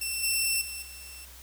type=tone with level steps; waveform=10% pulse; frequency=2691 Hz; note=E7; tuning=35 cents sharp; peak=-21 / -16 / -27 / -35 dBFS; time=0.01-1.25 s; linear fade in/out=5 ms; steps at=0.23 / 0.61 / 0.82 s; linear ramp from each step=5 ms; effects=added 63 Hz sine -50 dBFS peak until 1.42 s + white hiss -50 dBFS RMS until 1.42 s